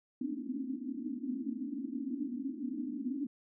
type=band-pass noise; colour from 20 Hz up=white; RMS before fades=-38 dBFS; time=0.21-3.27 s; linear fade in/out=5 ms; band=230 to 300 Hz; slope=96 dB/octave; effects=none